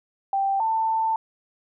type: tone pair in turn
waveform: sine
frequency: 784 / 891 Hz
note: G5 / A5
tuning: 0 / +22 cents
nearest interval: major second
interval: 222 cents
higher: second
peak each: -20 dBFS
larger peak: neither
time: 0.33-0.6 / 0.6-1.16 s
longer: second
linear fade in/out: 2 ms
effects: none